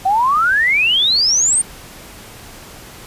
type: exponential sweep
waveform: sine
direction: up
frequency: 740 to 9020 Hz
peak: -11 dBFS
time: 0.05-1.62 s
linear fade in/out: 10 ms
effects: pink hiss -37 dBFS RMS until 3.06 s + resampled to 32000 Hz